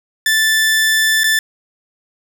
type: tone with dropouts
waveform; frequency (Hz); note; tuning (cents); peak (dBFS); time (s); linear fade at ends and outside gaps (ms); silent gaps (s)
sawtooth; 1760; A6; 0; -8; 0.26-1.39; 2; 1.235-1.241
effects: none